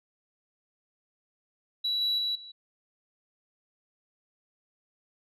sine tone with level steps, 3923 Hz, B7, 12 cents flat, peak -25 / -23 / -26 / -43 dBFS, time 1.84-2.52 s, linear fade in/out 10 ms, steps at 2.01 / 2.18 / 2.35 s, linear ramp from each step 5 ms, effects tanh soft clip ceiling -22 dBFS

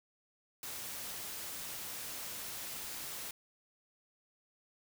white noise, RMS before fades -43 dBFS, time 0.63-3.31 s, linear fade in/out 2 ms, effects none

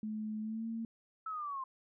sine tone with pitch glide, 215.4 to 226.9 Hz, A3 to A#3, -37 to -47 cents, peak -36 dBFS, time 0.03-0.85 s, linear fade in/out 2 ms, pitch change +90 cents, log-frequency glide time 0.41-0.66 s
sine linear sweep, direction down, 1319 to 1038 Hz, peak -37 dBFS, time 1.26-1.64 s, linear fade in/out 5 ms
effects none

